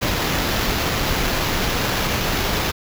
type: noise with sample-and-hold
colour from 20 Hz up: pink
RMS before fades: -21 dBFS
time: 0.01-2.72 s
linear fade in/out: 20 ms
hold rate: 8820 Hz
effects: none